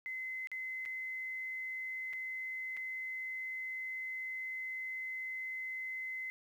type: tone with dropouts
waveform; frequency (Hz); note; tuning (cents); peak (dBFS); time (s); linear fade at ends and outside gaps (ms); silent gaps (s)
sine; 2049; C7; -37; -38; 0.06-6.3; 0; 0.472-0.516 / 0.853-0.859 / 2.13-2.134 / 2.767-2.772
effects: 11-bit